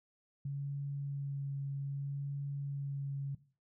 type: tone with vibrato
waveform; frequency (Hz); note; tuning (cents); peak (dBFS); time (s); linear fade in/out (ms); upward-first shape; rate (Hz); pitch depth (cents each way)
sine; 140; C#3; +18; -35; 0.45-3.35; 5; sine; 0.63; 13
effects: noise-tail reverb RT60 0.4 s tail -17 dB re dry